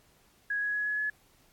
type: tone with pitch steps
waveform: sine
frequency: 1661.2 / 1671.8 / 1682.4 / 1693.2 / 1704 Hz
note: G#6 / G#6 / G#6 / G#6 / G#6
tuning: 0 / +11 / +22 / +33 / +44 cents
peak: -28 dBFS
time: 0.5-1.1 s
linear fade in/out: 5 ms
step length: 120 ms
effects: pink hiss -64 dBFS RMS until 1.52 s + AAC 64 kbps